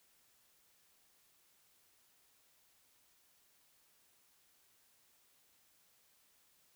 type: silence
effects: white hiss -71 dBFS RMS until 6.75 s